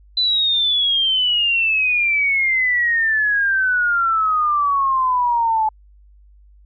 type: exponential sweep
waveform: sine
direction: down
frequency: 4032 to 860 Hz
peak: -14 dBFS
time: 0.17-5.69 s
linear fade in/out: 5 ms
effects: added 50 Hz sine -45 dBFS peak until 6.65 s + MP3 96 kbps